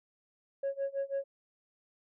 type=tone with tremolo; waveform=sine; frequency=551 Hz; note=C#5; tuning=11 cents flat; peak=-27 dBFS; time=0.63-1.24 s; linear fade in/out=5 ms; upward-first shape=sine; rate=6.1 Hz; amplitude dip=95%; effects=tanh soft clip ceiling -28 dBFS